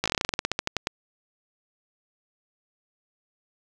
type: slowing click train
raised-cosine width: 0.2 ms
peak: -7 dBFS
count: 18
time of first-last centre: 0.04-0.871 s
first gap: 17 ms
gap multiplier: 1.12
effects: none